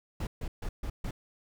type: noise bursts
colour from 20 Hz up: brown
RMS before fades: -34 dBFS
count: 5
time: 0.2-1.11 s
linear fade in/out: 5 ms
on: 70 ms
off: 140 ms
effects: none